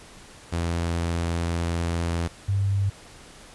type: tone pair in turn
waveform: sawtooth / sine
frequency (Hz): 84.7 / 98.79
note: E2 / G2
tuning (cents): +48 / +14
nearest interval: minor third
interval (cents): 266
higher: second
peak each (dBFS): -20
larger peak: neither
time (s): 0.52-2.28 / 2.48-2.9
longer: first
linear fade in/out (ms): 10
effects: pink hiss -47 dBFS RMS until 3.54 s + resampled to 24000 Hz